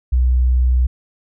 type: tone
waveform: sine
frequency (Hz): 62.5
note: B1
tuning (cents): +21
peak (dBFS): -11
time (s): 0.12-0.87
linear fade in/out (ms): 10
effects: none